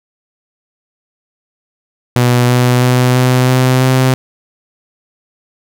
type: tone with pitch steps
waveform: sawtooth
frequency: 122.8 / 124.16 / 125.53 / 126.91 / 128.31 / 129.73 Hz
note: B2 / B2 / B2 / B2 / C3 / C3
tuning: -9 / +10 / +29 / +48 / -33 / -14 cents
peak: -4 dBFS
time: 2.16-4.14 s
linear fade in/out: 0 ms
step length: 330 ms
effects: none

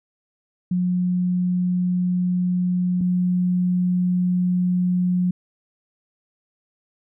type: tone pair in turn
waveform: sine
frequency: 180 / 180 Hz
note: F#3 / F#3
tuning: -47 / -47 cents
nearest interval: unison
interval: 0 cents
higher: neither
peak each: -18 / -17 dBFS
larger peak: second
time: 0.71-3.01 / 3.01-5.31 s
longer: neither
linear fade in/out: 5 ms
effects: none

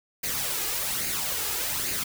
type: noise with flanger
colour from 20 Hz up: white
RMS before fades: -29 dBFS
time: 0.23-2.04 s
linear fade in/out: 10 ms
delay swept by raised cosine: 0.44 to 2.44 ms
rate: 1.2 Hz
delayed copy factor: +0.55
effects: none

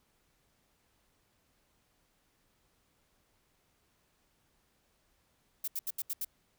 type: noise bursts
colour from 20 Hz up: violet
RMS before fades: -35 dBFS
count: 6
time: 5.64-6.248 s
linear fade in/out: 5 ms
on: 38 ms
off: 76 ms
effects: pink hiss -73 dBFS RMS until 6.58 s

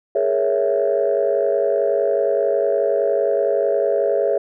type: chord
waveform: sine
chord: A# half-diminished seventh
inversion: third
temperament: equal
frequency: 415.3 / 466.2 / 554.4 / 659.3 Hz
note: G#4 / A#4 / C#5 / E5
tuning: 0 / 0 / 0 / 0 cents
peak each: -20 / -23 / -19 / -21 dBFS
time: 0.15-4.38 s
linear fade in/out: 5 ms
effects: tanh soft clip ceiling -8 dBFS

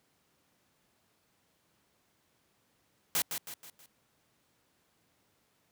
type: noise with echo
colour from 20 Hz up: white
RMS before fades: -29 dBFS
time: 3.15-3.22 s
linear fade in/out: 2 ms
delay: 160 ms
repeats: 4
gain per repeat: -7 dB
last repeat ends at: 3.86 s
effects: pink hiss -72 dBFS RMS until 5.71 s + high-pass 100 Hz 12 dB/octave

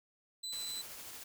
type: tone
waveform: 30% pulse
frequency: 4005 Hz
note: B7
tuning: 23 cents sharp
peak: -36 dBFS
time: 0.43-0.82 s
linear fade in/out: 10 ms
type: noise with tremolo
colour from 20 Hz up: white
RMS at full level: -47 dBFS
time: 0.52-1.24 s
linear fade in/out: 10 ms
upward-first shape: sine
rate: 13 Hz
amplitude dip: 25%
effects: none

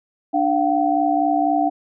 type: tone cluster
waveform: sine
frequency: 295.9 / 695 / 759 Hz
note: D4 / F5 / F#5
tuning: +13 / -9 / +44 cents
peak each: -20 dBFS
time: 0.33-1.7 s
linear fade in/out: 20 ms
effects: none

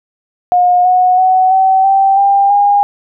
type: tone with pitch steps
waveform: sine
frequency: 717 / 732.1 / 747.4 / 763.2 / 779.2 / 795.6 / 812.3 Hz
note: F5 / F#5 / F#5 / G5 / G5 / G5 / G#5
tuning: +45 / -19 / +17 / -47 / -11 / +25 / -39 cents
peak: -6 dBFS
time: 0.52-2.83 s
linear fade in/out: 0 ms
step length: 330 ms
effects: none

